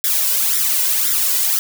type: noise with flanger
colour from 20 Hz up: blue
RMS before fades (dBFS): -17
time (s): 0.04-1.59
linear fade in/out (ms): 0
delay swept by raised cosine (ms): 0.54 to 2.04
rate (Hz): 1.9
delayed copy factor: +0.75
effects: none